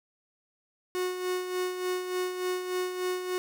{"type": "tone with tremolo", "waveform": "45% pulse", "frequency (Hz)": 365.3, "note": "F#4", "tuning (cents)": -22, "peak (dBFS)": -27, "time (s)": [0.95, 3.38], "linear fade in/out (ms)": 0, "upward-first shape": "sine", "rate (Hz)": 3.4, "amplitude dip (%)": 55, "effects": []}